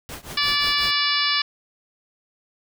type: noise with tremolo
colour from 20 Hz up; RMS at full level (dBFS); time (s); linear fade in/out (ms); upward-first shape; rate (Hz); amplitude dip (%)
pink; -33; 0.09-0.91; 0; triangle; 5.6; 95
type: harmonic tone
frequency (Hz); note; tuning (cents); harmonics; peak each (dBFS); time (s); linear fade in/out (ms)
580; D5; -22; 2 / 3 / 4 / 5 / 6 / 7 / 8 / 9; -27 / -27 / -27 / -27 / -27 / -27 / -27 / -27; 0.37-1.42; 5
effects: none